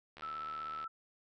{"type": "click train", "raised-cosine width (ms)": 0.3, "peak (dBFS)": -34, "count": 52, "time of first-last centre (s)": [0.17, 0.841], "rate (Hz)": 76}
{"type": "tone with vibrato", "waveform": "sine", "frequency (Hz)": 1318.5, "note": "E6", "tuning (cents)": 0, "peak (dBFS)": -39, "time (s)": [0.22, 0.88], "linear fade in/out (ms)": 10, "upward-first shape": "sine", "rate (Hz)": 16, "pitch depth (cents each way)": 16}
{"effects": []}